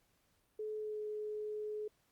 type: tone with pitch glide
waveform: sine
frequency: 429.3 to 424.4 Hz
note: A4 to G#4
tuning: -43 to +38 cents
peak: -38 dBFS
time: 0.59-1.88 s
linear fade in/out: 5 ms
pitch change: -19 cents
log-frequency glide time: 0.78-1 s
effects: pink hiss -75 dBFS RMS until 2.11 s + Opus 48 kbps